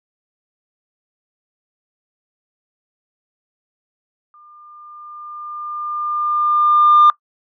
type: tone with exponential growth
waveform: sine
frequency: 1200 Hz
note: D6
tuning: 37 cents sharp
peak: -4 dBFS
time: 4.34-7.1 s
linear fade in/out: 1 ms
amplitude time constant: 600 ms
effects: noise-tail reverb RT60 0.1 s tail -21 dB re dry + tanh soft clip ceiling -3 dBFS